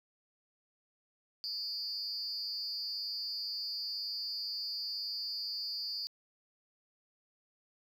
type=tone with amplitude modulation; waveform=triangle; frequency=4699 Hz; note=D8; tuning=in tune; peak=-29 dBFS; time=1.44-6.07 s; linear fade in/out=0 ms; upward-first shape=sine; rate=297 Hz; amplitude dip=100%; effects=tanh soft clip ceiling -30 dBFS + 11-bit